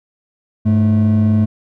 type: tone pair together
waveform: triangle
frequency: 102.3 / 216.8 Hz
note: G#2 / A3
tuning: -26 / -25 cents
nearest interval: octave + minor second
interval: 1301 cents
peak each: -10 dBFS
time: 0.65-1.46 s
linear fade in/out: 20 ms
effects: tanh soft clip ceiling -4 dBFS